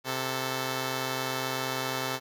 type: tone pair together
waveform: 5% pulse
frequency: 130.81 / 440 Hz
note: C3 / A4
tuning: 0 / 0 cents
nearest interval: octave + major sixth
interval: 2100 cents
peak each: -20 / -22 dBFS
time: 0.04-2.2 s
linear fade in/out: 50 ms
effects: none